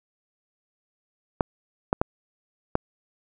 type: clicks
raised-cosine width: 1 ms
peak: -6 dBFS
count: 4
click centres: 1.408 / 1.929 / 2.015 / 2.754 s
effects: none